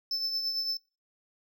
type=tone with tremolo; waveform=triangle; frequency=5274 Hz; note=E8; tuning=in tune; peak=-26 dBFS; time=0.11-0.77 s; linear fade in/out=2 ms; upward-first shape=triangle; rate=8.9 Hz; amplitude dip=55%; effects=noise-tail reverb RT60 0.3 s tail -20 dB re dry